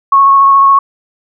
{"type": "tone with vibrato", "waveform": "sine", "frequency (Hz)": 1100, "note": "C#6", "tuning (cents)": -14, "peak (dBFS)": -3, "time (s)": [0.12, 0.79], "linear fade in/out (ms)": 5, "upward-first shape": "triangle", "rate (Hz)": 14, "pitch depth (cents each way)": 15, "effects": []}